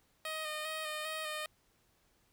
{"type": "tone with vibrato", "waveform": "10% pulse", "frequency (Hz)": 620, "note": "D#5", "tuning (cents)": -6, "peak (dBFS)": -29, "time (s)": [0.25, 1.46], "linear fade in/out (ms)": 2, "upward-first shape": "square", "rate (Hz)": 2.5, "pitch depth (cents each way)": 23, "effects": ["pink hiss -72 dBFS RMS until 2.32 s"]}